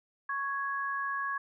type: tone pair together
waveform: sine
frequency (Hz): 1108.7 / 1664.2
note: C#6 / G#6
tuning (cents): 0 / +3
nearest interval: perfect fifth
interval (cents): 703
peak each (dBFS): -33 / -34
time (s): 0.29-1.38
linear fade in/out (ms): 5
effects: none